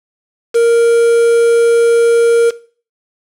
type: tone with quantisation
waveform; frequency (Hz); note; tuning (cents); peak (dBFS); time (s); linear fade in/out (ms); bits
triangle; 466.2; A#4; 0; -4; 0.54-2.51; 20; 4
effects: noise-tail reverb RT60 0.4 s tail -17 dB re dry + low-pass 9000 Hz 12 dB/octave